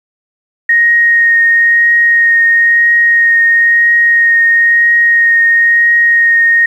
sine tone with vibrato, 1864.7 Hz, A#6, in tune, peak -5 dBFS, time 0.69-6.66 s, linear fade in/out 5 ms, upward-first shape triangle, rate 1 Hz, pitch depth 13 cents each way, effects 7-bit

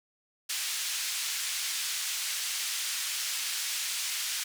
white band-pass noise, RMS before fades -33 dBFS, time 0.49-4.44 s, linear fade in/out 10 ms, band 2000 to 8000 Hz, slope 12 dB/octave, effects none

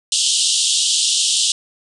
pink band-pass noise, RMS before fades -17 dBFS, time 0.12-1.52 s, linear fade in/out 2 ms, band 2900 to 9400 Hz, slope 96 dB/octave, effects none

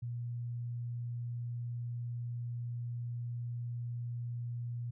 sine tone, 119.7 Hz, A#2, 46 cents sharp, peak -36 dBFS, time 0.02-4.91 s, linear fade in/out 10 ms, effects none

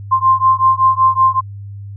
sine beating tone pair, 1047 / 1052.3 Hz, C6 / C6, +1 / +10 cents, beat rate 5.3 Hz, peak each -12 dBFS, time 0.11-1.41 s, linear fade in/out 20 ms, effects added 100 Hz sine -27 dBFS peak until 1.96 s

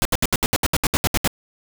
pink noise bursts, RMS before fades -18 dBFS, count 13, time 0.02-1.276 s, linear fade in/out 0 ms, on 32 ms, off 70 ms, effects none

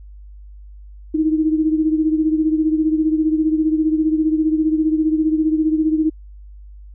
sine beating tone pair, 311.1 / 326.1 Hz, D#4 / E4, 0 / -19 cents, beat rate 15 Hz, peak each -15 / -21 dBFS, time 1.14-6.1 s, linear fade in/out 10 ms, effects added 50 Hz sine -36 dBFS peak until 6.94 s

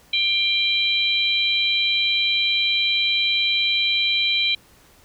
harmonic tone, 790 Hz, G5, 13 cents sharp, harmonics 3 / 4 / 5, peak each -22 / -22 / -22 dBFS, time 0.13-4.55 s, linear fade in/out 5 ms, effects pink hiss -53 dBFS RMS until 5.04 s

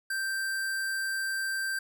square tone, 1568 Hz, G6, in tune, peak -30 dBFS, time 0.1-1.79 s, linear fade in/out 5 ms, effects none

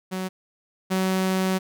sawtooth tone pair in turn, 186.7 / 188.11 Hz, F#3 / F#3, +16 / +29 cents, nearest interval unison, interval 13 cents, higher second, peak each -23 / -17 dBFS, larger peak second, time 0.11-0.29 / 0.9-1.59 s, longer second, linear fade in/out 20 ms, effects none

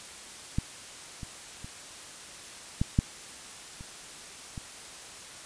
clicks, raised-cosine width 5 ms, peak -14 / -26 / -29 / -13 / -9 / -30 / -25 dBFS, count 7, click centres 0.585 / 1.232 / 1.645 / 2.815 / 2.989 / 3.809 / 4.578 s, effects white hiss -45 dBFS RMS until 5.45 s + resampled to 22050 Hz

